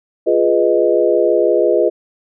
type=chord; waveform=sine; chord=F half-diminished seventh; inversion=none; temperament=equal; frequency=349.2 / 415.3 / 493.9 / 622.3 Hz; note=F4 / Ab4 / Cb5 / Eb5; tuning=0 / 0 / 0 / 0 cents; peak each=-16 dBFS; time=0.26-1.9 s; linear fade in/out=20 ms; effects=none